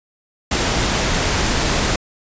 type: noise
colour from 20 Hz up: pink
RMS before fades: -18 dBFS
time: 0.51-1.96 s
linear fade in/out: 5 ms
effects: resampled to 16000 Hz